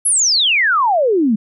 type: exponential sweep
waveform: sine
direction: down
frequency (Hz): 11330 to 202.1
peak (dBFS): -11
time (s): 0.05-1.36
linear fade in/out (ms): 10
effects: none